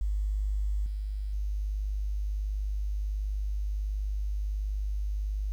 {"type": "tone with level steps", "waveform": "sine", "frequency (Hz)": 50.7, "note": "G#1", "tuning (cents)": -41, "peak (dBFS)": [-26, -30, -28], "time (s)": [0.01, 5.52], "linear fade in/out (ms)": 0, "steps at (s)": [0.86, 1.33], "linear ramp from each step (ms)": 2, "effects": ["10-bit"]}